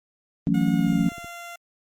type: chord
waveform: sine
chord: F# minor seventh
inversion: third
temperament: just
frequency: 166.5 / 185 / 222 / 277.5 Hz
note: E3 / F#3 / A3 / C#4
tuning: +18 / 0 / +16 / +2 cents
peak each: -24 dBFS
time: 0.47-1.09 s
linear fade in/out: 0 ms
type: click train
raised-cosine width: 3 ms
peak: -29 dBFS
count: 13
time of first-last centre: 0.49-1.245 s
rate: 15.9 Hz
type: tone with pitch glide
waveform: 15% pulse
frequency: 721 to 690.8 Hz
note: F#5 to F5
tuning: -45 to -19 cents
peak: -30 dBFS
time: 0.54-1.56 s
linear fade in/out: 5 ms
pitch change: -74 cents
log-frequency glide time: 0.77-1.13 s
effects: Opus 32 kbps